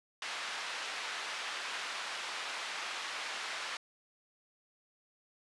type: band-pass noise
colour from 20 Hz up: pink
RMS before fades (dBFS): -40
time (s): 0.22-3.77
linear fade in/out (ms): 2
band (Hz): 1100 to 4400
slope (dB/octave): 12
effects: resampled to 24000 Hz